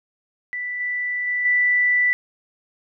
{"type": "tone with level steps", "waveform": "sine", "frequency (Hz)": 1975.5, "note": "B6", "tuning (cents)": 0, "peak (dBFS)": [-25, -22, -20, -15], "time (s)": [0.53, 2.13], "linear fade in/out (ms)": 0, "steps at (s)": [0.8, 1.27, 1.45], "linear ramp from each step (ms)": 5, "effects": []}